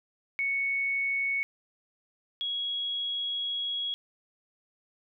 sine tone pair in turn, 2217 / 3322 Hz, C#7 / G#7, 0 / 0 cents, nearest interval perfect fifth, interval 700 cents, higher second, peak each -26 / -29 dBFS, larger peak first, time 0.39-1.43 / 2.41-3.94 s, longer second, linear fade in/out 0 ms, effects none

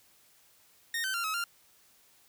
sawtooth tone with pitch steps, 1847 / 1538 / 1384 / 1281 / 1392 Hz, A#6 / G6 / F6 / E6 / F6, -16 / -33 / -16 / -50 / -6 cents, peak -27 dBFS, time 0.94-1.44 s, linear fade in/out 2 ms, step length 100 ms, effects white hiss -63 dBFS RMS until 2.28 s

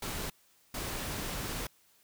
pink noise bursts at uneven times, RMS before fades -37 dBFS, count 2, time 0.02-0.3 / 0.74-1.67 s, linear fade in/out 5 ms, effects white hiss -66 dBFS RMS until 2.03 s

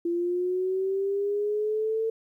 sine linear sweep, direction up, 339.8 to 450 Hz, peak -24 dBFS, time 0.05-2.1 s, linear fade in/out 5 ms, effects 11-bit

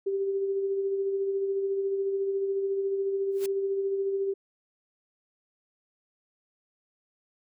sine tone with tremolo, 392 Hz, G4, in tune, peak -24 dBFS, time 0.06-4.34 s, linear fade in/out 10 ms, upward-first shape sine, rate 14 Hz, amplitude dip 35%
white noise with exponential growth, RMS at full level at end -36 dBFS, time 3.31-3.46 s, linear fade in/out 2 ms, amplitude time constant 31 ms
effects none

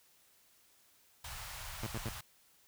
pink band-stop noise, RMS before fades -45 dBFS, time 1.24-2.21 s, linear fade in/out 5 ms, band 120 to 730 Hz, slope 24 dB/octave
sawtooth tone bursts, 112.7 Hz, A2, 42 cents sharp, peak -32 dBFS, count 3, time 1.83-2.09 s, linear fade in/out 0 ms, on 36 ms, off 76 ms
effects white hiss -67 dBFS RMS until 2.67 s

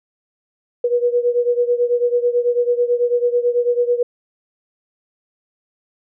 sine beating tone pair, 481.2 / 490.3 Hz, B4 / B4, -45 / -13 cents, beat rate 9.1 Hz, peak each -16 / -19 dBFS, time 0.84-4.03 s, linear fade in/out 5 ms, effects none

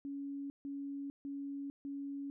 sine tone bursts, 280 Hz, C#4, 18 cents sharp, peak -39 dBFS, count 4, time 0.05-2.3 s, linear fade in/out 0 ms, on 450 ms, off 150 ms, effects none

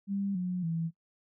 sine tone with pitch steps, 198.3 / 180.79 / 164.83 Hz, G3 / F#3 / E3, +20 / -40 / 0 cents, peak -29 dBFS, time 0.07-0.91 s, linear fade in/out 50 ms, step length 280 ms, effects noise-tail reverb RT60 0.1 s tail -19 dB re dry

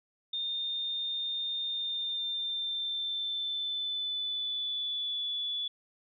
sine tone with pitch glide, 3634 to 3440 Hz, A#7 to A7, -45 to -40 cents, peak -31 dBFS, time 0.33-5.68 s, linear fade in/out 5 ms, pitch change -95 cents, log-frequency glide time 1.65-5.23 s, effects none

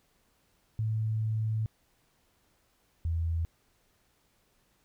sine tone pair in turn, 109.8 / 82.64 Hz, A2 / E2, -3 / +5 cents, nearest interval perfect fourth, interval 492 cents, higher first, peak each -27 dBFS, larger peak neither, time 0.79-1.66 / 3.05-3.45 s, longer first, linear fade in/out 0 ms, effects pink hiss -70 dBFS RMS until 4.84 s

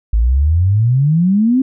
sine exponential sweep, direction up, 52.3 to 270.1 Hz, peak -9 dBFS, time 0.13-1.62 s, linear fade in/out 5 ms, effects none

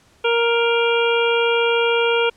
harmonic tone with a mistuned harmonic, 467 Hz, A#4, 3 cents sharp, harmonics 1 / 2 / 3 / 5 / 6 / 7, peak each -17 / -24 / -24 / -24 / -26 / -28 dBFS, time 0.24-2.3 s, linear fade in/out 10 ms, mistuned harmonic 5, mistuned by +23 cents, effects pink hiss -55 dBFS RMS until 2.36 s + low-pass 9000 Hz 12 dB/octave

